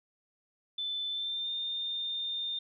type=tone with pitch glide; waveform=sine; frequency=3520 to 3621 Hz; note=A7 to A7; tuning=0 to +49 cents; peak=-32 dBFS; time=0.78-2.59 s; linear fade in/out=5 ms; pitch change=+49 cents; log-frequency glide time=1.1-1.51 s; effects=none